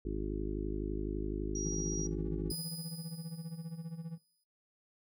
harmonic tone, 51.91 Hz, G#1, in tune, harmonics 1 / 2 / 3 / 4 / 5 / 6 / 7 / 8, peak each -37 / -47 / -45 / -48 / -44 / -42 / -41 / -46 dBFS, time 0.05-2.52 s, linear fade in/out 5 ms
sine tone, 5740 Hz, F8, 47 cents sharp, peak -37 dBFS, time 1.55-2.07 s, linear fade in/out 5 ms
triangle tone with tremolo, 164.81 Hz, E3, in tune, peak -35 dBFS, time 1.65-4.18 s, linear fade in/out 10 ms, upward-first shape sine, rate 15 Hz, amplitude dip 80%
20% pulse tone with exponential decay, 4978 Hz, D#8, in tune, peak -31 dBFS, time 2.5-4.44 s, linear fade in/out 5 ms, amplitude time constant 420 ms
effects noise-tail reverb RT60 0.3 s tail -23 dB re dry

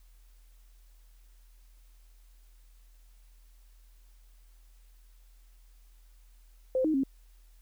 sine tone with pitch steps, 518 / 312.3 / 270 Hz, C5 / D#4 / C#4, -17 / +7 / -45 cents, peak -24 dBFS, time 6.75-7.035 s, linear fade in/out 2 ms, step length 95 ms, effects added 41 Hz sine -54 dBFS peak until 7.61 s + white hiss -69 dBFS RMS until 7.61 s

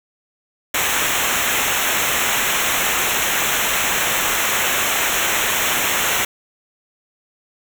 pink noise with comb filter, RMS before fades -19 dBFS, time 0.74-6.25 s, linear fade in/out 5 ms, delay 0.21 ms, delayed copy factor -0.9, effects none

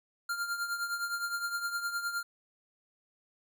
square tone with tremolo, 1396.9 Hz, F6, in tune, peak -30 dBFS, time 0.29-2.23 s, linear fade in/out 5 ms, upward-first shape triangle, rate 9.7 Hz, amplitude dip 70%, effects none

